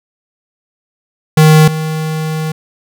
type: tone pair in turn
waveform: square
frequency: 155.7 / 157.15 Hz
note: D#3 / D#3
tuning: +2 / +18 cents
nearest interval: unison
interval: 16 cents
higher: second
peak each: -4 / -16 dBFS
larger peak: first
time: 1.37-1.68 / 1.68-2.52 s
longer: second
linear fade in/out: 5 ms
effects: none